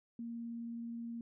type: tone with vibrato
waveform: sine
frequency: 233.1 Hz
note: A#3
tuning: in tune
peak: -40 dBFS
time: 0.19-1.21 s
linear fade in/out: 2 ms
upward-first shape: triangle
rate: 19 Hz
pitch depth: 9 cents each way
effects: none